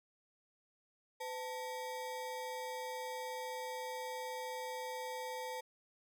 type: ring-modulated tone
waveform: square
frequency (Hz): 698.5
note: F5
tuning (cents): 0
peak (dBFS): -38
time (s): 1.2-5.61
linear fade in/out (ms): 10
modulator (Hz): 192
effects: none